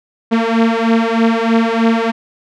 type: beating tone pair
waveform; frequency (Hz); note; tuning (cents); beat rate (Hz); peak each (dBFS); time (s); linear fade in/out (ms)
sawtooth; 226.3 / 229.5; A3 / A#3; +49 / -27; 3.2; -10; 0.31-2.12; 20
effects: low-pass 3000 Hz 12 dB/octave